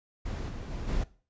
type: noise with level steps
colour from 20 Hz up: brown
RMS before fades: -34 / -38 / -36 / -30 dBFS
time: 0.25-1.04 s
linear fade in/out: 10 ms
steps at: 0.48 / 0.7 / 0.87 s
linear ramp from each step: 20 ms
effects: noise-tail reverb RT60 0.4 s tail -19 dB re dry + resampled to 16000 Hz